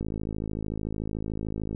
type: click train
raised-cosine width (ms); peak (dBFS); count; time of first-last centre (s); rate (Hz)
3; -19; 94; 0.01-1.748; 53.5
effects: none